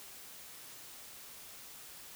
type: silence
effects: white hiss -51 dBFS RMS until 2.15 s